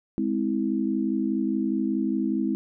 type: chord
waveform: sine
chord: Ab augmented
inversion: none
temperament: just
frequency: 207.7 / 259.6 / 324.5 Hz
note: Ab3 / C4 / E4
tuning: 0 / -13 / -27 cents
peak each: -27 dBFS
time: 0.18-2.55 s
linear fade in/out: 0 ms
effects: none